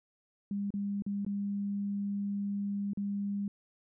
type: tone with dropouts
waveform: sine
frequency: 201.3 Hz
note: G3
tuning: 46 cents sharp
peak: -31 dBFS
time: 0.51-3.48 s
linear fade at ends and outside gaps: 2 ms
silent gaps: 0.705-0.739 / 1.022-1.064 / 1.249-1.264 / 2.934-2.973 s
effects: none